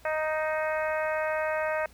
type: harmonic tone with a mistuned harmonic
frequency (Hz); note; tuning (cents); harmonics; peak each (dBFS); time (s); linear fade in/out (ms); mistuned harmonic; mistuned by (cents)
311.1; D#4; 0; 2 / 3 / 4 / 5 / 6 / 7 / 8; -28 / -35 / -37 / -35 / -37 / -41 / -42; 0.05-1.86; 2; 8; +35
effects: added 60 Hz sine -57 dBFS peak until 1.93 s + pink hiss -57 dBFS RMS until 1.93 s